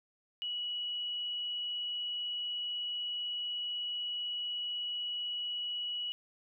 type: tone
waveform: sine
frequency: 2929 Hz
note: F#7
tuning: 18 cents flat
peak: -34 dBFS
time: 0.42-6.12 s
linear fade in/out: 0 ms
effects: none